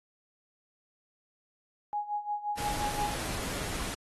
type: tone with tremolo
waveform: sine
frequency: 830.6 Hz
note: G#5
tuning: in tune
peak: -28 dBFS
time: 1.93-3.14 s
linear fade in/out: 0 ms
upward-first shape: sine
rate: 5.7 Hz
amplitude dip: 80%
type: noise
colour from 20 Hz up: pink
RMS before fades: -36 dBFS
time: 2.57-3.95 s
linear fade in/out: 10 ms
effects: AAC 32 kbps